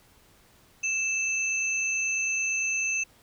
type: tone pair together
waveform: sine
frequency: 2637 / 6266 Hz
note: E7 / G8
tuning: 0 / -2 cents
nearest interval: octave + minor third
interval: 1498 cents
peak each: -26 / -31 dBFS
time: 0.83-3.04 s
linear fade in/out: 10 ms
effects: pink hiss -59 dBFS RMS until 3.22 s